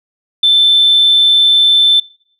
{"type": "tone", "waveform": "sine", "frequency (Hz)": 3537, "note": "A7", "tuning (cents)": 8, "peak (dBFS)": -5, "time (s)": [0.43, 2], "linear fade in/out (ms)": 5, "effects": ["noise-tail reverb RT60 0.6 s tail -25 dB re dry", "tanh soft clip ceiling -1 dBFS"]}